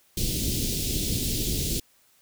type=band-stop noise; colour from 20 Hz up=pink; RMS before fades=-27 dBFS; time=0.17-1.8 s; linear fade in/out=5 ms; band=380 to 3300 Hz; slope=24 dB/octave; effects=white hiss -62 dBFS RMS until 2.21 s